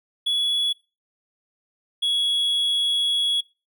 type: tone pair in turn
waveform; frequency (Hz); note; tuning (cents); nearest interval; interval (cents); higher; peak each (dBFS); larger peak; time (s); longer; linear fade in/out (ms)
triangle; 3384 / 3351; G#7 / G#7; +32 / +15; unison; 17; first; -18; neither; 0.26-0.73 / 2.02-3.41; second; 10
effects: noise-tail reverb RT60 0.3 s tail -23 dB re dry